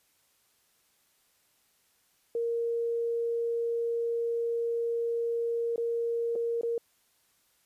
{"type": "tone with dropouts", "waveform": "sine", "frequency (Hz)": 466.2, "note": "A#4", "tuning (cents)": 0, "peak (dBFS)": -27, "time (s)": [2.35, 6.78], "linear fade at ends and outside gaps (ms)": 2, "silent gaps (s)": [[5.76, 5.779], [6.355, 6.359], [6.612, 6.632]], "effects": ["white hiss -69 dBFS RMS until 7.65 s", "resampled to 32000 Hz"]}